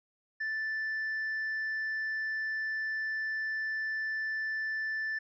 sine tone with hard clipping, 1760 Hz, A6, in tune, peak -32 dBFS, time 0.4-5.19 s, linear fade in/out 10 ms, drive 2 dB, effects resampled to 16000 Hz

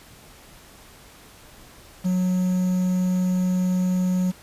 triangle tone with quantisation, 183 Hz, F#3, 19 cents flat, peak -17 dBFS, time 2.04-4.32 s, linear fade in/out 20 ms, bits 7, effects pink hiss -48 dBFS RMS until 4.42 s + resampled to 32000 Hz

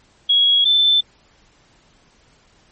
sine tone pair in turn, 3322 / 3531 Hz, G#7 / A7, 0 / +5 cents, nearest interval minor second, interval 105 cents, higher second, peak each -11 dBFS, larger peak neither, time 0.29-0.65 / 0.65-1.01 s, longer neither, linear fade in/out 10 ms, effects pink hiss -55 dBFS RMS until 2.71 s + MP3 32 kbps

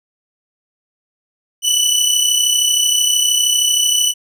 20% pulse tone pair together, 2960 / 2993 Hz, F#7 / F#7, 0 / +19 cents, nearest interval unison, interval 19 cents, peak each -10 dBFS, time 1.62-4.14 s, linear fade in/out 50 ms, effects none

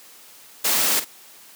white noise with echo, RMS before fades -20 dBFS, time 0.64-1 s, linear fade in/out 10 ms, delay 48 ms, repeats 1, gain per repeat -12 dB, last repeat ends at 1.048 s, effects white hiss -47 dBFS RMS until 1.55 s + high-pass 200 Hz 12 dB/octave

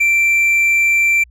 triangle tone, 2349 Hz, D7, in tune, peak -9 dBFS, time 0-1.24 s, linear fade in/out 10 ms, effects added 60 Hz sine -43 dBFS peak until 1.3 s

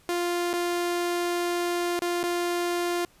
sawtooth tone with dropouts, 349.2 Hz, F4, in tune, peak -21 dBFS, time 0.09-3.05 s, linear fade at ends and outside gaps 1 ms, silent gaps 0.531-0.537 / 1.992-2.02 / 2.231-2.237 s, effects pink hiss -59 dBFS RMS until 3.2 s + resampled to 32000 Hz

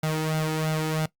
sawtooth tone with flanger, 156.7 Hz, D#3, 13 cents sharp, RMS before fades -26 dBFS, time 0.03-1.06 s, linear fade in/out 5 ms, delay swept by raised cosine 1.4 to 2.34 ms, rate 3 Hz, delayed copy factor +0.65, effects noise-tail reverb RT60 0.1 s tail -19 dB re dry + Opus 48 kbps

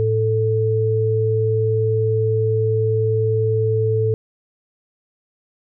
sine tone pair together, 109.92 / 440 Hz, A2 / A4, -1 / 0 cents, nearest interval 2 octaves, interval 2401 cents, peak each -18 dBFS, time 0-4.14 s, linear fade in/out 0 ms, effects none

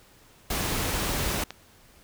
pink noise, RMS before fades -28 dBFS, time 0.5-1.44 s, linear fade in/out 5 ms
click, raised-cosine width 0.2 ms, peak -18 dBFS, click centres 1.506 s
effects pink hiss -56 dBFS RMS until 2.03 s

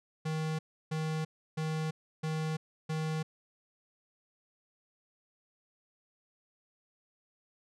square tone bursts, 157.3 Hz, D#3, 19 cents sharp, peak -32 dBFS, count 5, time 0.25-3.23 s, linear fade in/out 10 ms, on 340 ms, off 320 ms, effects low-pass 8000 Hz 12 dB/octave

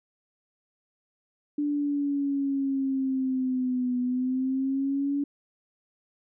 sine linear two-way sweep, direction down then up, 293.7 to 247.4 to 285.7 Hz, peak -24 dBFS, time 1.58-5.24 s, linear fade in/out 5 ms, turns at 3.99 s, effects none

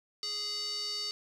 square tone with band-pass filter, 415.3 Hz, G#4, in tune, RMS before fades -36 dBFS, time 0.23-1.11 s, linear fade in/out 0 ms, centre 4700 Hz, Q 7.7, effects none

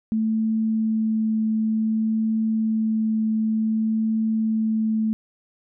sine tone with vibrato, 220 Hz, A3, in tune, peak -19 dBFS, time 0.12-5.13 s, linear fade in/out 0 ms, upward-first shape triangle, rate 0.55 Hz, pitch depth 8 cents each way, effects none

